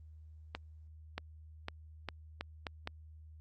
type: accelerating click train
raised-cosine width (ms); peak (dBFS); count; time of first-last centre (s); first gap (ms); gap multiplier
0.3; -22; 7; 0.55-2.874; 630; 0.8
effects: added 78 Hz sine -51 dBFS peak until 3.4 s + Opus 32 kbps